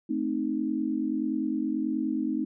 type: chord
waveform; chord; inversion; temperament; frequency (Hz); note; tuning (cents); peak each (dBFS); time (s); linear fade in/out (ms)
sine; A diminished; none; equal; 220 / 261.6 / 311.1; A3 / C4 / Eb4; 0 / 0 / 0; -32 / -30 / -29; 0.09-2.45; 10
effects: none